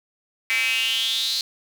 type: tone with high-pass filter sweep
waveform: square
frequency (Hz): 121.2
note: B2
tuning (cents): -32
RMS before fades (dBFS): -23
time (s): 0.5-1.41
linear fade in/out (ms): 0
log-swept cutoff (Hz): 2200 to 4300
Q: 7.9
effects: none